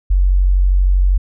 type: tone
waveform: sine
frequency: 46.31 Hz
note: F#1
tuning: 2 cents sharp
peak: -9 dBFS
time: 0.1-1.18 s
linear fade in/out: 10 ms
effects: none